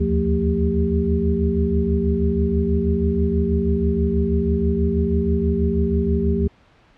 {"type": "tone cluster", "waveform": "sine", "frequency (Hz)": [73.6, 79.8, 175.6, 226.5, 397.6], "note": ["D2", "D#2", "F3", "A#3", "G4"], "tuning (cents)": [4, 44, 10, -50, 25], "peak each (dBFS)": -23, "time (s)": [0, 6.48], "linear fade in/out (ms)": 10, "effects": ["pink hiss -54 dBFS RMS until 6.97 s", "low-pass 3000 Hz 12 dB/octave"]}